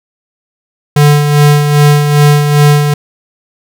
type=tone with tremolo; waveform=square; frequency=146.83 Hz; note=D3; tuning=in tune; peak=-3 dBFS; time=0.96-2.94 s; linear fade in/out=5 ms; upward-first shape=sine; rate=2.5 Hz; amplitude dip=50%; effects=none